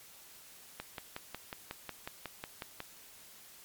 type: click train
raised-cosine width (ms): 0.3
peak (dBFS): -23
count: 12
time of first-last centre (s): 0.8-2.804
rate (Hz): 5.49
effects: white hiss -55 dBFS RMS until 3.64 s + MP3 96 kbps